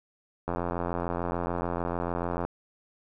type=click train; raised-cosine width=1 ms; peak=-16 dBFS; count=172; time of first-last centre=0.48-2.45 s; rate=86.8 Hz; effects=none